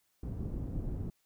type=low-pass noise; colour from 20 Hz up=pink; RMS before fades=-37 dBFS; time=0.23-1.1 s; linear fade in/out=2 ms; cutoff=250 Hz; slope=12 dB/octave; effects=white hiss -75 dBFS RMS until 1.25 s